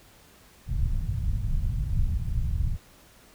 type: low-pass noise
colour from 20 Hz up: pink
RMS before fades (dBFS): -26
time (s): 0.66-2.78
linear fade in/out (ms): 50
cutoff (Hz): 130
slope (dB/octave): 24
effects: pink hiss -55 dBFS RMS until 3.34 s